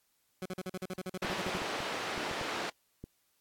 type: tone bursts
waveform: 20% pulse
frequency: 185 Hz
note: F#3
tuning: in tune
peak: -31 dBFS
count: 15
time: 0.42-1.576 s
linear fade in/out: 2 ms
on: 36 ms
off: 44 ms
type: band-pass noise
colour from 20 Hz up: pink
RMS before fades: -37 dBFS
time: 1.22-2.7 s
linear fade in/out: 5 ms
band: 360 to 3800 Hz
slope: 12 dB/octave
type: clicks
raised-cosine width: 3 ms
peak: -30 dBFS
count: 10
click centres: 1.248 / 1.3 / 1.466 / 1.551 / 1.618 / 1.804 / 2.178 / 2.313 / 2.413 / 3.04 s
effects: white hiss -74 dBFS RMS until 3.4 s + AAC 64 kbps